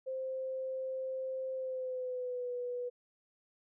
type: tone with pitch glide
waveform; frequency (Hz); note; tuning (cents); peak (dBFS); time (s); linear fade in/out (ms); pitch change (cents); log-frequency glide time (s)
sine; 523.3 to 491.1; C5 to B4; 0 to -10; -35; 0.06-2.9; 20; -110; 1.54-2.52
effects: none